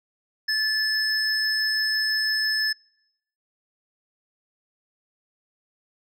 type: tone pair together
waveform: sine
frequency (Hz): 1737 / 5205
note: A6 / E8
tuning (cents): -23 / -23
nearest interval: octave + perfect fifth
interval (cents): 1900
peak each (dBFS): -22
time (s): 0.48-2.73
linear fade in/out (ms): 10
effects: noise-tail reverb RT60 0.8 s tail -26 dB re dry + tanh soft clip ceiling -18 dBFS